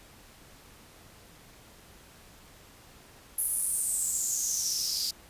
white noise with high-pass filter sweep, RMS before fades -30 dBFS, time 3.38-5.11 s, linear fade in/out 5 ms, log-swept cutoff 11000 to 4600 Hz, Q 8.1, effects pink hiss -54 dBFS RMS until 5.29 s + resampled to 32000 Hz

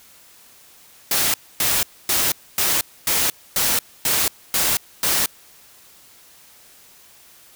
white noise bursts, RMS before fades -19 dBFS, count 9, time 1.11-5.26 s, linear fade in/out 2 ms, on 230 ms, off 260 ms, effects white hiss -49 dBFS RMS until 7.55 s

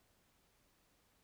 silence, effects pink hiss -74 dBFS RMS until 1.23 s

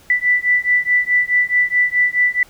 sine beating tone pair, 1975.5 / 1980.2 Hz, B6 / B6, 0 / +4 cents, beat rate 4.7 Hz, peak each -16 dBFS, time 0.1-2.43 s, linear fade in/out 2 ms, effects pink hiss -48 dBFS RMS until 2.49 s

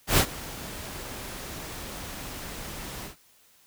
pink noise with ADSR envelope, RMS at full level -18 dBFS, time 0.07-3.16 s, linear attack 110 ms, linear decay 75 ms, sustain -20 dB, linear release 120 ms, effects white hiss -60 dBFS RMS until 3.66 s

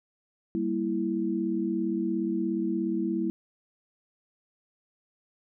sine chord, E diminished, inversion first, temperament equal, 196 / 233.1 / 329.6 Hz, G3 / Bb3 / E4, 0 / 0 / 0 cents, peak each -31 / -32 / -28 dBFS, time 0.55-3.3 s, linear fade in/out 0 ms, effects none

